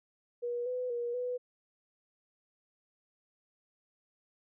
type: tone with pitch steps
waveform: sine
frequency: 481.1 / 501 / 477.3 / 495.5 Hz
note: B4 / B4 / A#4 / B4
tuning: -45 / +25 / +41 / +6 cents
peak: -32 dBFS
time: 0.42-1.38 s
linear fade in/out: 20 ms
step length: 240 ms
effects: none